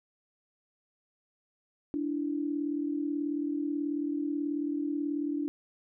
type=tone pair together; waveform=sine; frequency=291.2 / 329.6 Hz; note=D4 / E4; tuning=-15 / 0 cents; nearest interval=major second; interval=215 cents; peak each=-30 / -35 dBFS; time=1.94-5.48 s; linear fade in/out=0 ms; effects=none